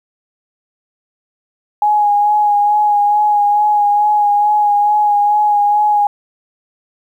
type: tone with vibrato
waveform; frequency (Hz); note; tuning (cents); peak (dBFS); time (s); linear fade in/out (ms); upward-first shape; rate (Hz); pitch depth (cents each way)
sine; 830.6; G#5; 0; -9; 1.82-6.07; 2; sine; 2.3; 22
effects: 8-bit